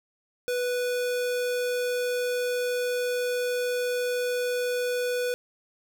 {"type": "tone", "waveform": "square", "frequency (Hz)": 493.1, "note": "B4", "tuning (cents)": -3, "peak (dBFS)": -26, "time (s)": [0.48, 5.34], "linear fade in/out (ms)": 0, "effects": ["10-bit"]}